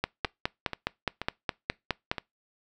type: two click trains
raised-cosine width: 0.3 ms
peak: -10 / -16 dBFS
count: 11 / 5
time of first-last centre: 0.04-2.115 / 0.25-2.182 s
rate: 4.82 / 2.07 Hz
effects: noise-tail reverb RT60 0.2 s tail -24 dB re dry